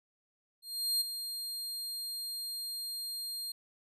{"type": "tone with ADSR envelope", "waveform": "sawtooth", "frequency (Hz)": 4200, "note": "C8", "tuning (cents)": 6, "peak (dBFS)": -24, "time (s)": [0.62, 3.52], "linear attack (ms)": 390, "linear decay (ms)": 13, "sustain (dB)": -10, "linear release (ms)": 4, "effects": ["resampled to 32000 Hz"]}